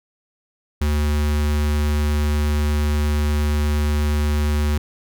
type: tone with notch filter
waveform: square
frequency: 74.3 Hz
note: D2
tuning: 21 cents sharp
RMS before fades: -19 dBFS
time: 0.81-4.78 s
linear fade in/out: 5 ms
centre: 630 Hz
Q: 1.8
effects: none